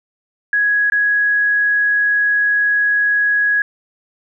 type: tone with dropouts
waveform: sine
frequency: 1667 Hz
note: G#6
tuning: 6 cents sharp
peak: -12 dBFS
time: 0.53-3.62 s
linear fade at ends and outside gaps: 2 ms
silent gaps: 0.9-0.921 s
effects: none